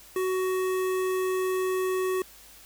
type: tone with notch filter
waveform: square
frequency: 372.9 Hz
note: F#4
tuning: 14 cents sharp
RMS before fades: -27 dBFS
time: 0.16-2.22 s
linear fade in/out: 2 ms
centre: 4500 Hz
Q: 1.1
effects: added 50 Hz sine -60 dBFS peak until 2.65 s + white hiss -51 dBFS RMS until 2.65 s